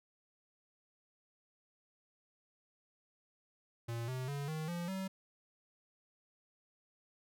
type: tone with pitch steps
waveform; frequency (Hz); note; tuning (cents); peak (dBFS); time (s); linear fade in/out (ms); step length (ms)
square; 116.7 / 128.74 / 142.02 / 156.68 / 172.84 / 190.68; A#2 / C3 / C#3 / D#3 / F3 / G3; +2 / -28 / +42 / +12 / -18 / -48; -38; 3.88-5.08; 10; 200
effects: none